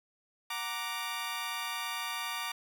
15% pulse chord, Gb augmented, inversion none, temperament equal, 740 / 932.3 / 1174.7 Hz, Gb5 / Bb5 / D6, 0 / 0 / 0 cents, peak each -37 / -32 / -31 dBFS, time 0.5-2.52 s, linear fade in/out 5 ms, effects none

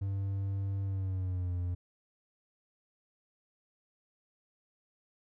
triangle tone with pitch glide, 98 to 88.83 Hz, G2 to F2, 0 to +30 cents, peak -29 dBFS, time 0.01-1.75 s, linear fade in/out 10 ms, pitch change -170 cents, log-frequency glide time 0.84-1.54 s, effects none

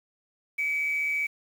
sine tone with amplitude modulation, 2285 Hz, D7, 48 cents flat, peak -22 dBFS, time 0.58-1.27 s, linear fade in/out 10 ms, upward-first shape sine, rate 155 Hz, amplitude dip 45%, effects tanh soft clip ceiling -19 dBFS + 8-bit

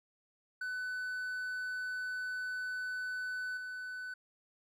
triangle tone with level steps, 1500 Hz, F#6, 23 cents sharp, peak -34 / -38 dBFS, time 0.61-4.14 s, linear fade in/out 5 ms, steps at 3.57 s, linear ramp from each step 2 ms, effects none

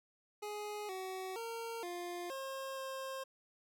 25% pulse tone with pitch steps, 417.8 / 376.2 / 459.5 / 351 / 536 / 532 Hz, G#4 / F#4 / A#4 / F4 / C5 / C5, +10 / +29 / -25 / +9 / +42 / +29 cents, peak -37 dBFS, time 0.42-3.24 s, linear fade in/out 10 ms, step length 470 ms, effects none

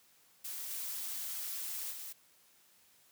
blue noise with level steps, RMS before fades -42 / -40 / -45 dBFS, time 0.44-2.13 s, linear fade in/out 10 ms, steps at 0.69 / 1.91 s, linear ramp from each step 20 ms, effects white hiss -66 dBFS RMS until 3.11 s + high-pass 60 Hz 12 dB/octave

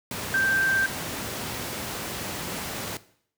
sine tone in noise, 1569 Hz, G6, 1 cent sharp, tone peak -20 dBFS, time 0.34-0.86 s, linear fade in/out 2 ms, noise pink, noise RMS -32 dBFS, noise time 0.11-2.97 s, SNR +9 dB, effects noise-tail reverb RT60 0.6 s tail -17 dB re dry + high-pass 100 Hz 12 dB/octave

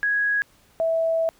sine tone pair in turn, 1661.2 / 654.5 Hz, G#6 / E5, 0 / -13 cents, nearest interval octave + major third, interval 1613 cents, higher first, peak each -19 dBFS, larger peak neither, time 0.03-0.42 / 0.8-1.29 s, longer second, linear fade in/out 0 ms, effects pink hiss -58 dBFS RMS until 1.39 s

